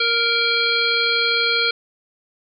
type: harmonic tone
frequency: 466.2 Hz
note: A#4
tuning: in tune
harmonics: 1 / 3 / 5 / 7 / 9 / 10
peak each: -26 / -22 / -22 / -23 / -22 / -32 dBFS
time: 0-1.71 s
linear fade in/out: 5 ms
effects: none